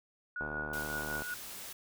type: tone with tremolo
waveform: sine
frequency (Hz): 1458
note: F#6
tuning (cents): -26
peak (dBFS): -34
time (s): 0.36-1.34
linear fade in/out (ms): 2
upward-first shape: triangle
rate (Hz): 5.4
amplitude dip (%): 60
type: click train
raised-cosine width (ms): 1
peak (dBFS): -26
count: 62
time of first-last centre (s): 0.41-1.22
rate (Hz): 75.3
type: noise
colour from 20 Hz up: white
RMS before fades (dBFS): -45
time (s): 0.73-1.73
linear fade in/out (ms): 5
effects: none